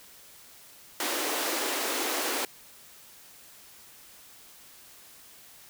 pink high-pass noise, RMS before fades -30 dBFS, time 1-2.45 s, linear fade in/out 2 ms, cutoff 280 Hz, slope 48 dB/octave, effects white hiss -52 dBFS RMS until 5.69 s

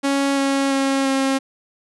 sawtooth tone with pitch steps, 277.2 / 274.5 / 271.8 / 269.2 Hz, C#4 / C#4 / C#4 / C4, 0 / -17 / -34 / +49 cents, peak -13 dBFS, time 0.03-1.39 s, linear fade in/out 20 ms, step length 340 ms, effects resampled to 24000 Hz

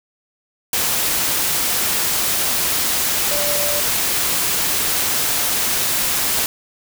sine tone in noise, 584 Hz, D5, 10 cents flat, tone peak -24 dBFS, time 3.31-3.8 s, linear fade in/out 2 ms, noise white, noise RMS -19 dBFS, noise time 0.73-6.46 s, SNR -8 dB, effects none

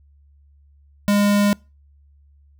square tone, 204.1 Hz, G#3, 30 cents flat, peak -15 dBFS, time 1.08-1.53 s, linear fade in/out 0 ms, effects noise-tail reverb RT60 0.3 s tail -26 dB re dry + added 71 Hz sine -50 dBFS peak until 2.59 s

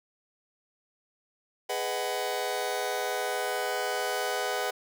sawtooth chord, G# minor seventh, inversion none, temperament just, 415.3 / 498.4 / 623 / 747.5 Hz, G#4 / B4 / D#5 / F#5, 0 / +16 / +2 / +17 cents, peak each -31 / -30 / -32 / -29 dBFS, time 1.69-4.71 s, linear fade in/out 10 ms, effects none

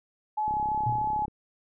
sine tone with vibrato, 851 Hz, G#5, 42 cents sharp, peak -25 dBFS, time 0.37-1.26 s, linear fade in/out 10 ms, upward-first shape triangle, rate 3.2 Hz, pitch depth 10 cents each way
click train, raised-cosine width 3 ms, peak -28 dBFS, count 28, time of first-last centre 0.48-1.281 s, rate 33.7 Hz
sine tone with exponential decay, 119.7 Hz, A#2, 46 cents sharp, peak -24 dBFS, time 0.86-1.2 s, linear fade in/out 5 ms, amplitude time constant 73 ms
effects none

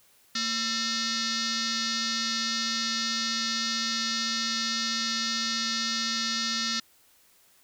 sine tone with frequency modulation, 228.9 Hz, A#3, 31 cents flat, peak -26 dBFS, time 0.35-6.8 s, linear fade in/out 5 ms, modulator 786 Hz, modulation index 6.9, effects white hiss -61 dBFS RMS until 7.63 s

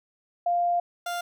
sine / 30% pulse tone pair in turn, 698.5 / 698.5 Hz, F5 / F5, 0 / 0 cents, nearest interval unison, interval 0 cents, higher neither, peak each -21 / -26 dBFS, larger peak first, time 0.46-0.8 / 1.06-1.21 s, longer first, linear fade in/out 5 ms, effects none

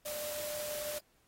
sine tone in noise, 597 Hz, D5, 28 cents sharp, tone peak -39 dBFS, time 0.05-0.99 s, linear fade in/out 10 ms, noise white, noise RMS -42 dBFS, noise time 0.05-0.99 s, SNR 0 dB, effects pink hiss -71 dBFS RMS until 1.27 s + AAC 48 kbps

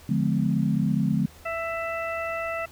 sine chord, D diminished seventh, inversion none, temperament just, 146.83 / 176.2 / 211.4 / 253.7 Hz, D3 / F3 / Ab3 / Cb4, 0 / +16 / +31 / +47 cents, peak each -26 / -26 / -25 / -29 dBFS, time 0.09-1.26 s, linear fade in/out 5 ms
harmonic tone, 663 Hz, E5, 10 cents sharp, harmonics 1 / 2 / 3 / 4, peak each -30 / -33 / -35 / -36 dBFS, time 1.45-2.66 s, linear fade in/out 10 ms
effects added 78 Hz sine -51 dBFS peak until 2.71 s + pink hiss -51 dBFS RMS until 2.71 s

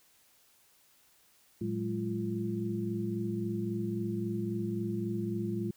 sine tone cluster, 112.7 / 183.8 / 207.5 / 344.9 Hz, A2 / F#3 / G#3 / F4, +42 / -11 / -1 / -22 cents, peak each -37 / -39 / -35 / -36 dBFS, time 1.61-5.71 s, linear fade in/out 5 ms, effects white hiss -65 dBFS RMS until 5.76 s

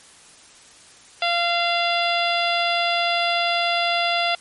harmonic tone with a mistuned harmonic, 690 Hz, F5, 21 cents flat, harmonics 1 / 2 / 3 / 4 / 5 / 6 / 7, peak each -22 / -27 / -27 / -26 / -26 / -33 / -31 dBFS, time 1.22-4.35 s, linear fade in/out 2 ms, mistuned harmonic 6, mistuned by -21 cents, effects white hiss -48 dBFS RMS until 4.4 s + MP3 48 kbps

